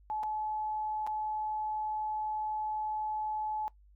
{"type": "tone with dropouts", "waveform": "sine", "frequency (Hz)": 858, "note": "A5", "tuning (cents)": -44, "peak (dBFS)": -32, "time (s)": [0.1, 3.68], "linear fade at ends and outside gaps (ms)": 0, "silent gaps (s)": [[0.231, 0.235], [1.066, 1.073]], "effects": ["noise-tail reverb RT60 0.1 s tail -19 dB re dry", "added 50 Hz sine -57 dBFS peak until 3.95 s"]}